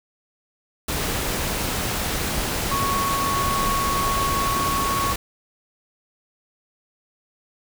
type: tone in noise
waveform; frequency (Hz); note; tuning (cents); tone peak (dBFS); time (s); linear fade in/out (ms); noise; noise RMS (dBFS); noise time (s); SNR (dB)
sine; 1108.7; C#6; 0; -22; 2.71-5.13; 5; pink; -25; 0.88-5.16; 0
effects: none